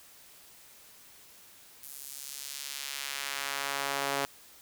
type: tone with high-pass filter sweep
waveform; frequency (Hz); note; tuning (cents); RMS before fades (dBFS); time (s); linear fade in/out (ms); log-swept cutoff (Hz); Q
sawtooth; 139.5; C#3; +11; -36; 1.83-4.25; 0; 11000 to 530; 0.77
effects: white hiss -55 dBFS RMS until 4.61 s